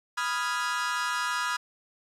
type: chord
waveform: 40% pulse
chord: F half-diminished seventh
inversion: second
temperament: equal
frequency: 987.8 / 1244.5 / 1396.9 / 1661.2 Hz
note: Cb6 / Eb6 / F6 / Ab6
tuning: 0 / 0 / 0 / 0 cents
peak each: -32 dBFS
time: 0.17-1.57 s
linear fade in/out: 10 ms
effects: low-pass 9000 Hz 12 dB/octave + 10-bit